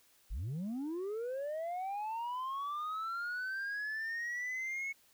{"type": "linear sweep", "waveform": "sine", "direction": "up", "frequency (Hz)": [36.26, 2208], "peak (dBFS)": -33, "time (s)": [0.3, 4.93], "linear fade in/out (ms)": 20, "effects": ["tanh soft clip ceiling -35 dBFS", "white hiss -67 dBFS RMS until 5.13 s"]}